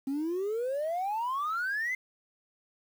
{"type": "exponential sweep", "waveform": "sine", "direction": "up", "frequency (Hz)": [263.9, 2093], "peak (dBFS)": -27, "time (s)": [0.07, 1.95], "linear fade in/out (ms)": 5, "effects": ["tanh soft clip ceiling -27 dBFS", "9-bit"]}